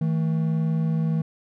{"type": "tone pair together", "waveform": "triangle", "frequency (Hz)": [160.43, 221.5], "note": ["E3", "A3"], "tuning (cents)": [-47, 12], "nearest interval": "tritone", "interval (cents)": 559, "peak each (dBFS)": [-19, -27], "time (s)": [0.01, 1.22], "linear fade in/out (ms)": 5, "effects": []}